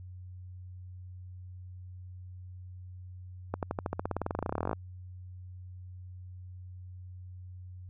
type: accelerating click train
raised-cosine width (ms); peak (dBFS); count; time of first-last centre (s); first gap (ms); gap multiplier
1; -17; 28; 3.54-4.731; 88; 0.94
effects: added 91 Hz sine -43 dBFS peak until 7.89 s